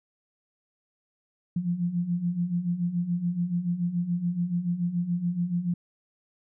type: beating tone pair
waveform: sine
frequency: 170 / 177 Hz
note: F3 / F3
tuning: -46 / +23 cents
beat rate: 7 Hz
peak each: -31 / -26 dBFS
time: 1.56-5.74 s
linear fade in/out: 5 ms
effects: none